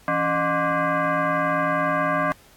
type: tone with frequency modulation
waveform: sine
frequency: 277.2 Hz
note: C#4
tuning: in tune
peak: -19 dBFS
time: 0.08-2.32 s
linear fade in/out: 0 ms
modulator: 444 Hz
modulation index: 3.2
effects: pink hiss -53 dBFS RMS until 2.56 s + AAC 64 kbps